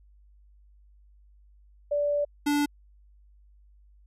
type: tone pair in turn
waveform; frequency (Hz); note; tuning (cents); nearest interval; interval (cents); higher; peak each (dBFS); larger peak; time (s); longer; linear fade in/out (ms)
sine / square; 582 / 291; D5 / D4; -16 / -16; octave; 1200; first; -23; neither; 1.91-2.25 / 2.46-2.66; first; 10
effects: added 50 Hz sine -54 dBFS peak until 4.06 s + resampled to 32000 Hz